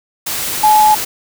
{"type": "tone in noise", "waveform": "sine", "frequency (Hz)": 853, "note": "G#5", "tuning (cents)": 46, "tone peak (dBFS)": -6, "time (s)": [0.63, 0.95], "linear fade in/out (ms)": 10, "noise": "white", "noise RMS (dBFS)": -20, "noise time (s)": [0.26, 1.05], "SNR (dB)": 11, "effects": []}